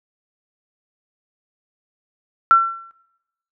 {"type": "tone with exponential decay", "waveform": "sine", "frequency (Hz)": 1350, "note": "E6", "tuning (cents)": 41, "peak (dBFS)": -5, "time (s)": [2.51, 2.91], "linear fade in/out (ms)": 0, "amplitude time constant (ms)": 85, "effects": ["noise-tail reverb RT60 1.0 s tail -24 dB re dry"]}